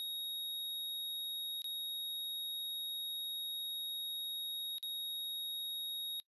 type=tone with dropouts; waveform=square; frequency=3763 Hz; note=A#7; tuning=16 cents sharp; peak=-39 dBFS; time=0-6.2 s; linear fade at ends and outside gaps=0 ms; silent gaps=1.619-1.643 / 4.783-4.828 s; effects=noise-tail reverb RT60 0.1 s tail -22 dB re dry + resampled to 32000 Hz